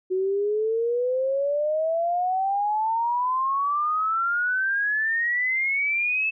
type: exponential sweep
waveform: sine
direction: up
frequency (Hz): 368 to 2637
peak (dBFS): -21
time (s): 0.1-6.31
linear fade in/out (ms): 20
effects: none